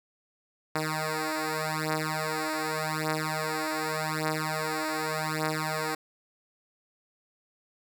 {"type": "beating tone pair", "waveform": "5% pulse", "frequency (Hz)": [155.56, 156.41], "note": ["D#3", "D#3"], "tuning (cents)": [0, 9], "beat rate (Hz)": 0.85, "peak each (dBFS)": -20, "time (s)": [0.75, 5.95], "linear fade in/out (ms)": 5, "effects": []}